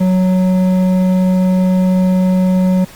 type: tone with hard clipping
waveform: sine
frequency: 185 Hz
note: F#3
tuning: in tune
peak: -11 dBFS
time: 0-2.85 s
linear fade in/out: 10 ms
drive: 8 dB
effects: pink hiss -38 dBFS RMS until 2.95 s + Opus 32 kbps